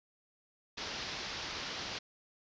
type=low-pass noise; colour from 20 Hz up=white; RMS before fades=-41 dBFS; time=0.77-1.99 s; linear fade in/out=10 ms; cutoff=5600 Hz; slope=48 dB/octave; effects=resampled to 16000 Hz